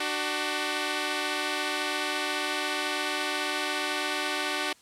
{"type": "tone pair together", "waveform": "5% pulse", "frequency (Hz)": [298.1, 376.2], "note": ["D4", "F#4"], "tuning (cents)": [26, 29], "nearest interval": "major third", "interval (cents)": 403, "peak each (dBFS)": -19, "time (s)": [0, 4.73], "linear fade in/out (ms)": 5, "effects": ["white hiss -58 dBFS RMS until 4.81 s", "low-pass 9000 Hz 12 dB/octave"]}